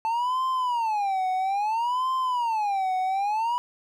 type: tone with vibrato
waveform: triangle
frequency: 880 Hz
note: A5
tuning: in tune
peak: -21 dBFS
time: 0.05-3.58 s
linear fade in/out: 0 ms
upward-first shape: sine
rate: 0.6 Hz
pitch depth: 290 cents each way
effects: none